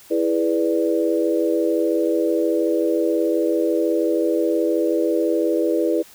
sine chord, E dominant seventh, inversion none, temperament equal, 329.6 / 415.3 / 493.9 / 587.3 Hz, E4 / G#4 / B4 / D5, 0 / 0 / 0 / 0 cents, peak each -20 / -24 / -22 / -25 dBFS, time 0.1-6.03 s, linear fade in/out 20 ms, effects white hiss -47 dBFS RMS until 6.14 s

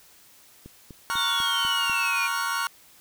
click train, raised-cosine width 3 ms, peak -29 dBFS, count 6, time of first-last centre 0.66-1.898 s, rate 4.04 Hz
40% pulse chord, Gb major seventh, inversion first, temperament equal, 932.3 / 1108.7 / 1396.9 / 1480 Hz, Bb5 / Db6 / F6 / Gb6, 0 / 0 / 0 / 0 cents, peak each -32 / -29 / -29 / -31 dBFS, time 1.1-2.67 s, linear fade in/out 0 ms
sine exponential sweep, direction down, 3677 to 2381 Hz, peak -25 dBFS, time 1.15-2.28 s, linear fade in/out 20 ms
effects white hiss -54 dBFS RMS until 3 s

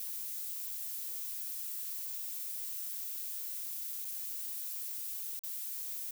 violet noise with dropouts, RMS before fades -40 dBFS, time 0-6.11 s, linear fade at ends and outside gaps 1 ms, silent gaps 4.047-4.052 / 5.392-5.436 s, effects none

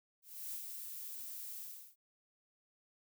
violet noise with ADSR envelope, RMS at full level -42 dBFS, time 0.22-1.96 s, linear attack 310 ms, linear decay 80 ms, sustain -4 dB, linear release 350 ms, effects none

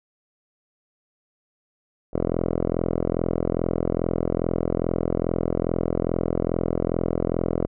5% pulse tone with low-pass filter, 42.4 Hz, E1, 50 cents sharp, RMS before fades -24 dBFS, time 2.13-7.67 s, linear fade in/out 10 ms, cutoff 650 Hz, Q 1.5, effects none

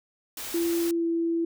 white band-stop noise, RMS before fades -36 dBFS, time 0.37-0.91 s, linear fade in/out 2 ms, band 120 to 220 Hz, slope 96 dB/octave
sine tone with pitch glide, 338.7 to 333.8 Hz, E4 to E4, +47 to +22 cents, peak -23 dBFS, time 0.54-1.45 s, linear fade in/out 5 ms, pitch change -25 cents, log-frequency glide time 0.9-1.06 s
effects none

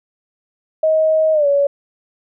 sine tone with pitch glide, 631 to 565.4 Hz, D#5 to C#5, +24 to +34 cents, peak -11 dBFS, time 0.83-1.67 s, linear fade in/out 5 ms, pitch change -190 cents, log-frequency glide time 1.33-1.47 s, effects none

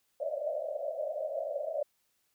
pink band-pass noise, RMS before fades -35 dBFS, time 0.2-1.83 s, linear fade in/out 5 ms, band 560 to 640 Hz, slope 96 dB/octave, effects white hiss -75 dBFS RMS until 2.34 s

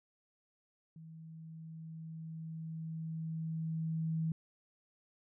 sine tone with level ramp, 161.1 Hz, E3, 39 cents flat, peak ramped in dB -49 to -31 dBFS, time 0.96-4.32 s, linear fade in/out 2 ms, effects none

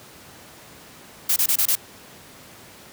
blue noise bursts, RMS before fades -19 dBFS, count 5, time 1.29-1.754 s, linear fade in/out 5 ms, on 72 ms, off 26 ms, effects pink hiss -45 dBFS RMS until 2.92 s + high-pass 100 Hz 12 dB/octave

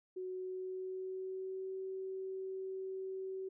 sine tone with pitch glide, 370 to 380.2 Hz, F#4 to F#4, 0 to +47 cents, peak -39 dBFS, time 0.16-3.49 s, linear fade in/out 10 ms, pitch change +47 cents, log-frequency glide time 0.28-1.75 s, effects none

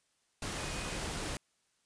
sine tone in noise, 2489 Hz, D#7, in tune, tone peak -49 dBFS, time 0.58-0.97 s, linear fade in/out 2 ms, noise pink, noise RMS -38 dBFS, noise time 0.42-1.37 s, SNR -14 dB, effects white hiss -75 dBFS RMS until 1.85 s + resampled to 22050 Hz

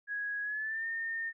sine tone with pitch glide, 1661.2 to 1822 Hz, G#6 to A#6, 0 to -40 cents, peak -33 dBFS, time 0.07-1.33 s, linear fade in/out 50 ms, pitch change +160 cents, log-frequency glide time 0.42-0.86 s, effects none

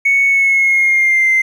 triangle tone with pitch glide, 2217 to 2081 Hz, C#7 to C7, 0 to -10 cents, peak -6 dBFS, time 0.05-1.42 s, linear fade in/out 10 ms, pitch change -110 cents, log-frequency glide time 0.27-1.3 s, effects tanh soft clip ceiling -6 dBFS

